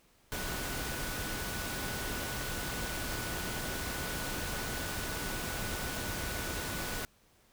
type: tone in noise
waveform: sine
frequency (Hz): 1480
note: F#6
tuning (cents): 0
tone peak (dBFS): -44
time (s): 0.32-7.05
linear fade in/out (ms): 0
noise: pink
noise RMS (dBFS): -37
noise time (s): 0.32-7.05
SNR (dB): -10
effects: pink hiss -66 dBFS RMS until 7.52 s